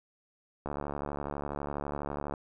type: click train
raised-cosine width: 1 ms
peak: -21 dBFS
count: 122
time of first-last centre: 0.66-2.338 s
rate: 72.1 Hz
effects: none